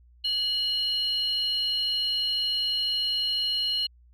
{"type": "tone pair together", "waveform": "sine", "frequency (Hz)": [2938, 4208], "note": ["F#7", "C8"], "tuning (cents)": [-13, 9], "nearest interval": "tritone", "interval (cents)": 622, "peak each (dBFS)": [-26, -26], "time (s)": [0.24, 3.87], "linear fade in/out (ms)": 10, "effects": ["tanh soft clip ceiling -18 dBFS", "added 60 Hz sine -53 dBFS peak until 4.13 s"]}